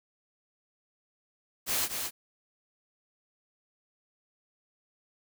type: noise with echo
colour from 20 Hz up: white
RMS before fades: -29 dBFS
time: 1.66-1.89 s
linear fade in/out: 50 ms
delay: 220 ms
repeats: 1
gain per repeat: -5 dB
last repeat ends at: 2.11 s
effects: none